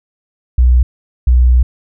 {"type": "tone pair in turn", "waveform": "sine", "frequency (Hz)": [61.74, 61.74], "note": ["B1", "B1"], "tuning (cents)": [0, 0], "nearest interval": "unison", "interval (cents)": 0, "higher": "neither", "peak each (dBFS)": -5, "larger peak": "neither", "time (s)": [[0.58, 0.83], [1.27, 1.63]], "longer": "second", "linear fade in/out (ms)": 5, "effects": []}